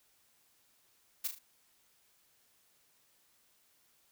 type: noise with echo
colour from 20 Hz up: blue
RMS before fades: -34 dBFS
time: 1.24-1.28 s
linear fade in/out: 10 ms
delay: 37 ms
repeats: 3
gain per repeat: -7 dB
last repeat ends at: 1.391 s
effects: white hiss -70 dBFS RMS until 4.11 s